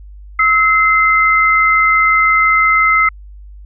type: tone pair together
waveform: sine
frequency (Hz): 1295.8 / 2070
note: E6 / C7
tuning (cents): -30 / -19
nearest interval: minor sixth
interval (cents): 811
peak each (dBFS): -11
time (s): 0.39-3.09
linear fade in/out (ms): 5
effects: added 50 Hz sine -32 dBFS peak until 3.65 s